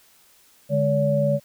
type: tone cluster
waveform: sine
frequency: 145.4 / 207.5 / 570 Hz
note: D3 / G#3 / C#5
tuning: -17 / -1 / +48 cents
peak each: -22 / -26 / -20 dBFS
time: 0.69-1.4 s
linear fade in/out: 50 ms
effects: white hiss -56 dBFS RMS until 1.44 s